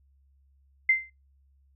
sine tone with exponential decay, 2080 Hz, C7, 11 cents flat, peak -15 dBFS, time 0.89-1.1 s, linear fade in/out 5 ms, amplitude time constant 44 ms, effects noise-tail reverb RT60 0.2 s tail -22 dB re dry + added 68 Hz sine -60 dBFS peak until 1.75 s

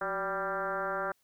sine tone with frequency modulation, 979 Hz, B5, 15 cents flat, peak -30 dBFS, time 0.01-1.12 s, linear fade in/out 5 ms, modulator 200 Hz, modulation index 3, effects white hiss -72 dBFS RMS until 1.23 s

